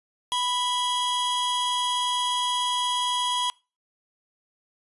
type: tone pair together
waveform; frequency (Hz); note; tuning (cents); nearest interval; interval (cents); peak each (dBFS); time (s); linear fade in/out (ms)
45% pulse; 987.8 / 3287; B5 / G#7; 0 / -19; octave + major sixth; 2081; -26; 0.32-3.5; 0
effects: noise-tail reverb RT60 0.3 s tail -24 dB re dry + resampled to 24000 Hz